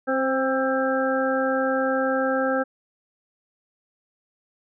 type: harmonic tone with a mistuned harmonic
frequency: 265.3 Hz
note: C4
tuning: 24 cents sharp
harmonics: 1 / 2 / 3 / 5 / 6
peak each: -26 / -23 / -30 / -29 / -29 dBFS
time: 0.07-2.64 s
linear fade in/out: 20 ms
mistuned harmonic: 2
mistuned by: -17 cents
effects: none